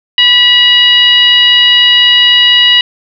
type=tone with frequency modulation; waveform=sine; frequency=2895 Hz; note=F#7; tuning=38 cents flat; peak=-3 dBFS; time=0.18-2.81 s; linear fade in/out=2 ms; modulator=944 Hz; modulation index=0.83; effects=none